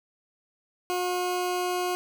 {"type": "tone", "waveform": "20% pulse", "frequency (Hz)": 360.1, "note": "F#4", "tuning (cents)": -47, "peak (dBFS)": -21, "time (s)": [0.9, 1.95], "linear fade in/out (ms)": 0, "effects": []}